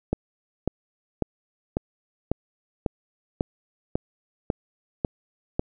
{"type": "click train", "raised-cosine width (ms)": 2, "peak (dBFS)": -9, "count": 11, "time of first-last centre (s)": [0.13, 5.594], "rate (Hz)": 1.83, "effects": []}